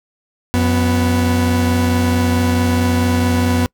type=tone pair together; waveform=40% pulse; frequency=90.48 / 246.9 Hz; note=F#2 / B3; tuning=-38 / 0 cents; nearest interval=octave + perfect fourth; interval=1738 cents; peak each=-15 dBFS; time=0.54-3.66 s; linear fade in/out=0 ms; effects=noise-tail reverb RT60 0.1 s tail -26 dB re dry